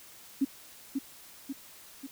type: tone with echo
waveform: sine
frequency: 272.2 Hz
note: C#4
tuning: 31 cents flat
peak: -22 dBFS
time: 0.41-0.45 s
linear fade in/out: 10 ms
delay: 540 ms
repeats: 3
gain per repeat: -5 dB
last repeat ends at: 2.07 s
effects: white hiss -52 dBFS RMS until 2.11 s